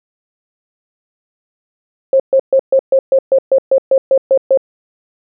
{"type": "tone bursts", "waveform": "sine", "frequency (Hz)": 535, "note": "C5", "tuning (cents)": 38, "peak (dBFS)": -6, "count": 13, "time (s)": [2.13, 4.574], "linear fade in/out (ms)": 2, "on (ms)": 68, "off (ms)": 130, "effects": []}